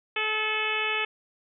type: harmonic tone with a mistuned harmonic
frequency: 431.7 Hz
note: A4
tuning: 33 cents flat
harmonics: 1 / 2 / 3 / 4 / 5 / 6 / 7 / 8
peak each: -35 / -36 / -34 / -34 / -32 / -29 / -34 / -40 dBFS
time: 0.16-1.05 s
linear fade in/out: 5 ms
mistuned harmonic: 5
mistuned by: +21 cents
effects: none